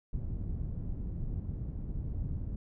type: low-pass noise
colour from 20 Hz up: pink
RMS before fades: -36 dBFS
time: 0.13-2.56 s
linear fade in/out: 5 ms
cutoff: 150 Hz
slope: 12 dB/octave
effects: none